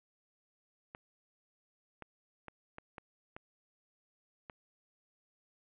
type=clicks; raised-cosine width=0.5 ms; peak=-30 dBFS; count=7; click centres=0.949 / 2.023 / 2.483 / 2.784 / 2.982 / 3.365 / 4.498 s; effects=resampled to 8000 Hz + 11-bit